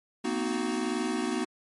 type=chord; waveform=square; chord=C half-diminished seventh; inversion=third; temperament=equal with one note detuned; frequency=233.1 / 255.1 / 311.1 / 370 Hz; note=Bb3 / C4 / Eb4 / Gb4; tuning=0 / -44 / 0 / 0 cents; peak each=-34 dBFS; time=0.24-1.45 s; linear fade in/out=10 ms; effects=MP3 48 kbps